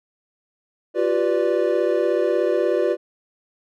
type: chord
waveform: triangle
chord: G dominant seventh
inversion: third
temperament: equal with one note detuned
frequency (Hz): 349.2 / 385.7 / 493.9 / 587.3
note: F4 / G4 / B4 / D5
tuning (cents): 0 / -28 / 0 / 0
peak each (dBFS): -21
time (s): 0.94-2.97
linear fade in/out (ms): 50
effects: none